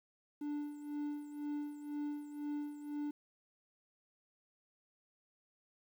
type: tone with tremolo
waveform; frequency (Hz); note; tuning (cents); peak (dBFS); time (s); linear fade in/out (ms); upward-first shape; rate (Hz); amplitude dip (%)
triangle; 293.7; D4; 0; -34; 0.41-3.11; 5; sine; 2; 70
effects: 11-bit